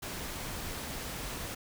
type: noise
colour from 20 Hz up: pink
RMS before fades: -39 dBFS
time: 0.02-1.55 s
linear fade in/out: 10 ms
effects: none

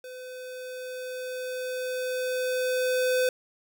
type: tone with level ramp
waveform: square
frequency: 507 Hz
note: B4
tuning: 45 cents sharp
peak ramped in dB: -40 to -22 dBFS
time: 0.04-3.29 s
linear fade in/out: 2 ms
effects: none

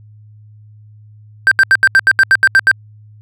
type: tone bursts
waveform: triangle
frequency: 1568 Hz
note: G6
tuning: in tune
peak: -3 dBFS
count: 11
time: 1.47-2.714 s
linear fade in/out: 0 ms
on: 44 ms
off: 76 ms
effects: added 106 Hz sine -38 dBFS peak until 3.21 s

